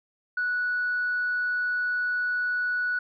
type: tone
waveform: sine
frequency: 1473 Hz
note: F#6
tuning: 8 cents flat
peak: -23 dBFS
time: 0.37-2.99 s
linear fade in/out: 5 ms
effects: tanh soft clip ceiling -20 dBFS